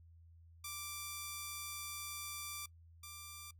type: tone pair in turn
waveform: 5% pulse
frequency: 1174.7 / 1180.1 Hz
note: D6 / D6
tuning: 0 / +8 cents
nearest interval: unison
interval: 8 cents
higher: second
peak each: -31 / -37 dBFS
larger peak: first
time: 0.64-2.66 / 3.03-3.51 s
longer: first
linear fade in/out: 5 ms
effects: noise-tail reverb RT60 0.1 s tail -22 dB re dry + added 83 Hz sine -58 dBFS peak until 3.59 s